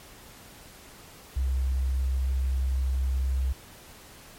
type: tone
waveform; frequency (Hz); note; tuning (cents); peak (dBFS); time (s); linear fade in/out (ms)
sine; 65.41; C2; 0; -23; 1.36-3.53; 10
effects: pink hiss -49 dBFS RMS until 4.38 s + MP3 64 kbps